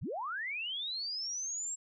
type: linear sweep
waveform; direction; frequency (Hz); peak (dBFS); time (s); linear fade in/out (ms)
sine; up; 50.9 to 7640; -35; 0.01-1.76; 20
effects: none